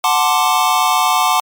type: chord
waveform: square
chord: D dominant seventh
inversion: first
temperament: equal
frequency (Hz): 740 / 880 / 1046.5 / 1174.7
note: F#5 / A5 / C6 / D6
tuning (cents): 0 / 0 / 0 / 0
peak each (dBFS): -18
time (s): 0.04-1.4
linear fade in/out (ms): 2
effects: MP3 96 kbps

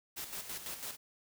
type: noise with tremolo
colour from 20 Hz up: white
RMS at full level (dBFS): -41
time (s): 0.16-0.97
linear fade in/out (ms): 20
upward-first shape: square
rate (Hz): 6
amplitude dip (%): 55
effects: none

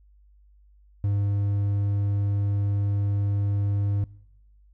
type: tone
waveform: triangle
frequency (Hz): 101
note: G#2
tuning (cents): -48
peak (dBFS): -19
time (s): 1.04-4.04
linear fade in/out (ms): 0
effects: noise-tail reverb RT60 0.9 s tail -24 dB re dry + added 50 Hz sine -53 dBFS peak until 4.73 s

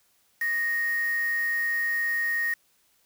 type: tone with quantisation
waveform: sine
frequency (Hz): 1864.7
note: A#6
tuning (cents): 0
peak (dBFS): -24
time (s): 0.41-2.54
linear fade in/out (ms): 5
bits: 6
effects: white hiss -66 dBFS RMS until 3.05 s

